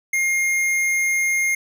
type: tone with hard clipping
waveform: sine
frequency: 2129 Hz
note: C7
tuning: 30 cents sharp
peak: -19 dBFS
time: 0.13-1.55 s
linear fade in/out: 5 ms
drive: 14 dB
effects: none